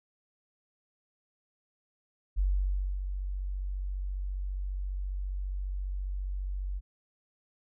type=tone with ADSR envelope; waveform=sine; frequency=47.36 Hz; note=F#1; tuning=41 cents sharp; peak=-23 dBFS; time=2.36-6.81 s; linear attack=31 ms; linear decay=600 ms; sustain=-8 dB; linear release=37 ms; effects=none